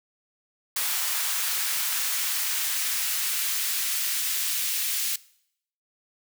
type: noise with high-pass filter sweep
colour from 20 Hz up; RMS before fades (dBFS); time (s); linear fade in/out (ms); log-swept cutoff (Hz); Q
white; -27; 0.76-5.16; 5; 1000 to 2400; 0.83
effects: noise-tail reverb RT60 0.7 s tail -21 dB re dry